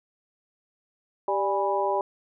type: harmonic tone with a mistuned harmonic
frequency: 196.4 Hz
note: G3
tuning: 4 cents sharp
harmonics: 2 / 3 / 4 / 5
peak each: -28 / -28 / -28 / -28 dBFS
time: 1.28-2.01 s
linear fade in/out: 2 ms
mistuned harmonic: 4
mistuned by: +74 cents
effects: none